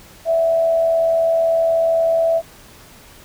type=tone with frequency modulation; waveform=sine; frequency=659.3 Hz; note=E5; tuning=in tune; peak=-13 dBFS; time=0.25-2.42 s; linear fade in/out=50 ms; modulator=83.9 Hz; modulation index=0.24; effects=pink hiss -44 dBFS RMS until 3.24 s